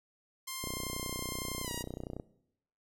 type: tone with pitch glide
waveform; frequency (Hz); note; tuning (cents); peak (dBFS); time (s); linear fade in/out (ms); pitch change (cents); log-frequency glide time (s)
5% pulse; 1053 to 954.5; C6 to A#5; +11 to +41; -26; 0.47-1.83; 10; -170; 1.62-1.71
type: click train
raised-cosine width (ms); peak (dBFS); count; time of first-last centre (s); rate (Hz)
2; -26; 49; 0.64-2.198; 30.8
effects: noise-tail reverb RT60 0.8 s tail -19 dB re dry